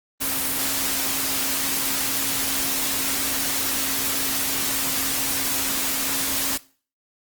sine tone in noise, 270 Hz, C#4, 45 cents flat, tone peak -35 dBFS, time 0.2-6.58 s, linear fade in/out 20 ms, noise white, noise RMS -24 dBFS, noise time 0.2-6.58 s, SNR -14 dB, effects noise-tail reverb RT60 0.4 s tail -19 dB re dry + Opus 24 kbps

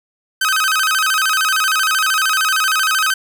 sawtooth tone with vibrato, 1400 Hz, F6, 4 cents sharp, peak -10 dBFS, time 0.41-3.14 s, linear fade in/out 5 ms, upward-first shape square, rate 13 Hz, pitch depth 170 cents each way, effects none

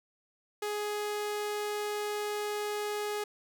sawtooth tone, 417.2 Hz, G#4, 8 cents sharp, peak -28 dBFS, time 0.62-3.24 s, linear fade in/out 5 ms, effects none

